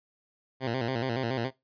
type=tone with vibrato; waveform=10% pulse; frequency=123.47 Hz; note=B2; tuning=in tune; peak=-20 dBFS; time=0.6-1.51 s; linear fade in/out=50 ms; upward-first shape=square; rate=7.1 Hz; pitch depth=110 cents each way; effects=noise-tail reverb RT60 0.2 s tail -19 dB re dry + resampled to 11025 Hz